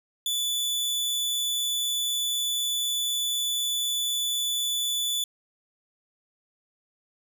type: tone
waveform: sawtooth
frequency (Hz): 3472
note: A7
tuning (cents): -24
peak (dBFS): -22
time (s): 0.26-5.24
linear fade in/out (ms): 2
effects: none